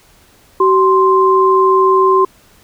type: tone pair together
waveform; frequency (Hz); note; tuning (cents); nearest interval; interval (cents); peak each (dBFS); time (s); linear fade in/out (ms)
sine; 380 / 1046.5; F#4 / C6; +46 / 0; octave + tritone; 1754; -10; 0.6-2.25; 5
effects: pink hiss -48 dBFS RMS until 2.63 s